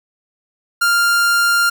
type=tone; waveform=45% pulse; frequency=1396.9 Hz; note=F6; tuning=in tune; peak=-12 dBFS; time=0.81-1.7 s; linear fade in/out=10 ms; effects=none